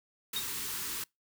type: band-stop noise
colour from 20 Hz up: white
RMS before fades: -37 dBFS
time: 0.33-1.04 s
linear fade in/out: 5 ms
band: 490 to 860 Hz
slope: 96 dB/octave
type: tone with exponential decay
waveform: sine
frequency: 3729 Hz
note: A#7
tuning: in tune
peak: -28 dBFS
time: 0.36-0.48 s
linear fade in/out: 5 ms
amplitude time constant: 25 ms
effects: noise-tail reverb RT60 0.2 s tail -26 dB re dry